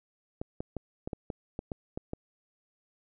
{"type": "clicks", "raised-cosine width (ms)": 2, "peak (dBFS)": -21, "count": 10, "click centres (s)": [0.415, 0.605, 0.767, 1.075, 1.132, 1.302, 1.591, 1.718, 1.975, 2.134], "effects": []}